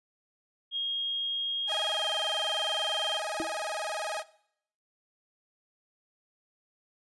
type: tone with pitch glide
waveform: sine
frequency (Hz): 3256 to 3174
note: G#7 to G7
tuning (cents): -35 to +21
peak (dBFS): -29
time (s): 0.71-3.21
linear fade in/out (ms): 50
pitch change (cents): -44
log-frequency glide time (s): 1.87-2.08
type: tone with vibrato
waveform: sawtooth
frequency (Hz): 722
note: F#5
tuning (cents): -43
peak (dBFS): -28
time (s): 1.67-4.24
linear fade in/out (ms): 50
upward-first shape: square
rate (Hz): 20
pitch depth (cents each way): 240
type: tone with exponential decay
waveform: sine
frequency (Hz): 326.7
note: E4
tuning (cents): -15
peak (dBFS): -27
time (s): 3.4-3.52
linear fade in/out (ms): 0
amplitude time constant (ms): 26
effects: noise-tail reverb RT60 0.7 s tail -20 dB re dry + resampled to 24000 Hz